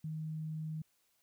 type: tone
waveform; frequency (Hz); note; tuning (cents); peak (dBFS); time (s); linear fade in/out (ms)
sine; 156.8; D#3; +14; -37; 0.04-0.82; 5
effects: white hiss -75 dBFS RMS until 1.22 s